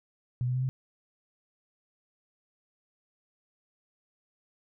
sine tone with pitch steps, 123.47 / 125.85 / 128.27 / 130.74 Hz, B2 / B2 / C3 / C3, 0 / +33 / -34 / -1 cents, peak -26 dBFS, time 0.41-0.69 s, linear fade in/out 0 ms, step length 70 ms, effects none

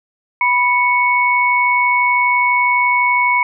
sine tone pair together, 984.1 / 2217 Hz, B5 / C#7, -6 / 0 cents, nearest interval octave + major second, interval 1406 cents, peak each -14 dBFS, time 0.41-3.43 s, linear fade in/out 2 ms, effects none

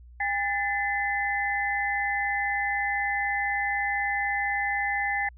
sine tone cluster, 807 / 1759 / 2035 Hz, G#5 / A6 / C7, -50 / -1 / -49 cents, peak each -29 dBFS, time 0.2-5.29 s, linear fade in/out 5 ms, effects added 60 Hz sine -46 dBFS peak until 5.37 s

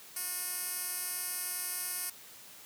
10% pulse tone with band-pass filter, 361.5 Hz, F#4, 40 cents flat, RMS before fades -37 dBFS, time 0.16-2.1 s, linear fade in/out 5 ms, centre 11000 Hz, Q 2.9, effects white hiss -52 dBFS RMS until 2.65 s + high-pass 100 Hz 12 dB/octave

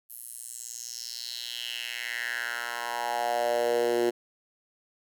10% pulse tone with high-pass filter sweep, 119.3 Hz, A#2, 41 cents sharp, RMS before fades -31 dBFS, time 0.09-4.11 s, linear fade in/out 20 ms, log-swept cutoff 12000 to 350 Hz, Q 3.9, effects none

